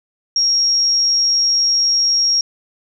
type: tone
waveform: sine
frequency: 5588 Hz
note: F8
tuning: in tune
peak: -12 dBFS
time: 0.36-2.41 s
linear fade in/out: 2 ms
effects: none